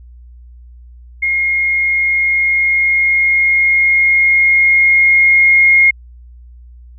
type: tone with level ramp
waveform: sine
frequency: 2144 Hz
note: C7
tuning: 42 cents sharp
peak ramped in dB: -12 to -5 dBFS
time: 1.22-5.91 s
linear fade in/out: 10 ms
effects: added 60 Hz sine -35 dBFS peak until 6.98 s